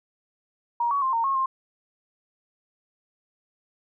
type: tone with pitch steps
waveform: sine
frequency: 946 / 1124 / 1053 / 919 / 1086 / 1059 Hz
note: A#5 / C#6 / C6 / A#5 / C#6 / C6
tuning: +25 / +24 / +11 / -25 / -36 / +21 cents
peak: -21 dBFS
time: 0.8-1.46 s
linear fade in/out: 5 ms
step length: 110 ms
effects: none